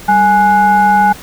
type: tone with frequency modulation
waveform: sine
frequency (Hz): 835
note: G#5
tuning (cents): +9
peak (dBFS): -6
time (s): 0.08-1.13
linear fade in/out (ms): 10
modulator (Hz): 640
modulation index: 0.66
effects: pink hiss -33 dBFS RMS until 1.22 s